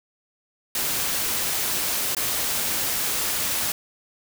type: noise with dropouts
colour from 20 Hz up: white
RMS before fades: -25 dBFS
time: 0.75-3.72 s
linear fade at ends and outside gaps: 2 ms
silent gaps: 2.149-2.167 s
effects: none

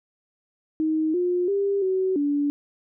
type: tone with pitch steps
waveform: sine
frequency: 314.2 / 356.7 / 398.6 / 376.6 / 288.4 Hz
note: D#4 / F4 / G4 / F#4 / D4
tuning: +17 / +37 / +29 / +31 / -31 cents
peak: -20 dBFS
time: 0.8-2.5 s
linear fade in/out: 0 ms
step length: 340 ms
effects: none

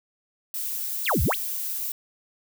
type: noise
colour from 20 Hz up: violet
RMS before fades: -30 dBFS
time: 0.54-1.92 s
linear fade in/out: 2 ms
type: exponential two-way sweep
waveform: sine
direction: down then up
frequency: 5920 to 55 to 5920 Hz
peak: -20 dBFS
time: 1.04-1.36 s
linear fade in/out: 50 ms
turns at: 1.23 s
effects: none

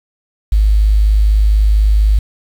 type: tone with quantisation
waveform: sine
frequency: 52.1 Hz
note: G#1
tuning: 6 cents sharp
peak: -7 dBFS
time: 0.52-2.19 s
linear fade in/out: 5 ms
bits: 6
effects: none

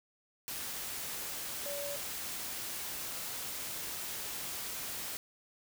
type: tone in noise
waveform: sine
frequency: 571 Hz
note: D5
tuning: 49 cents flat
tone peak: -39 dBFS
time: 1.66-1.96 s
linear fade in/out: 0 ms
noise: white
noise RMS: -40 dBFS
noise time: 0.48-5.17 s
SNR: -2 dB
effects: none

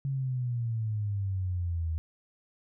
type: exponential sweep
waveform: sine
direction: down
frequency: 138.59 to 79.2 Hz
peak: -28 dBFS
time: 0.05-1.98 s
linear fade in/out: 0 ms
effects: none

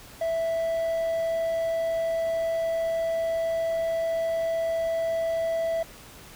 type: tone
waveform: triangle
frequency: 659.3 Hz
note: E5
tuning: in tune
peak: -22 dBFS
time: 0.21-5.83 s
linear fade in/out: 5 ms
effects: pink hiss -47 dBFS RMS until 6.35 s

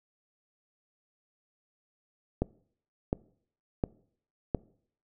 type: click train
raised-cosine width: 2 ms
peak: -13 dBFS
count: 4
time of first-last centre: 2.42-4.548 s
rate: 1.41 Hz
effects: noise-tail reverb RT60 0.6 s tail -23 dB re dry

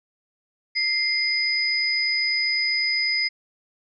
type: tone pair together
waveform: sine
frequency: 2093 / 4984 Hz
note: C7 / D#8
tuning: 0 / +2 cents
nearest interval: octave + minor third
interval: 1502 cents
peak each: -23 dBFS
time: 0.75-3.29 s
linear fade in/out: 20 ms
effects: none

